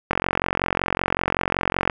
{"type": "click train", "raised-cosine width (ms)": 0.5, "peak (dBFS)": -4, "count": 82, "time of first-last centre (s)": [0.11, 1.898], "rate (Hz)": 45.3, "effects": []}